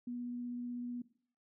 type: tone with vibrato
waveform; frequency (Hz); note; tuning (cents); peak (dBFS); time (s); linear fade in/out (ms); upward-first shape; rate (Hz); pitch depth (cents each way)
sine; 243.2; B3; -26; -38; 0.07-1.02; 5; sine; 16; 8
effects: noise-tail reverb RT60 0.5 s tail -17 dB re dry